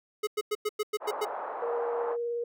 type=tone bursts; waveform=square; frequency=423.1 Hz; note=G#4; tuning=32 cents sharp; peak=-27 dBFS; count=8; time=0.23-1.252 s; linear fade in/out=10 ms; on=42 ms; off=98 ms
type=band-pass noise; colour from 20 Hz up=pink; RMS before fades=-36 dBFS; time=1-2.17 s; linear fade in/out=50 ms; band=560 to 1100 Hz; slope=24 dB/octave
type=tone with vibrato; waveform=sine; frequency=473.2 Hz; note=A#4; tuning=26 cents sharp; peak=-29 dBFS; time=1.62-2.44 s; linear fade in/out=5 ms; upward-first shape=triangle; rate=19 Hz; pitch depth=16 cents each way
effects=none